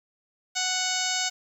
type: harmonic tone with a mistuned harmonic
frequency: 740 Hz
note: F#5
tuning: in tune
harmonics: 1 / 2 / 3 / 4 / 5 / 6 / 7 / 8 / 9 / 10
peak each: -34 / -34 / -34 / -34 / -34 / -34 / -34 / -34 / -34 / -34 dBFS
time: 0.55-1.3 s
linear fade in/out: 20 ms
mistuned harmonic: 8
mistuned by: +23 cents
effects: 9-bit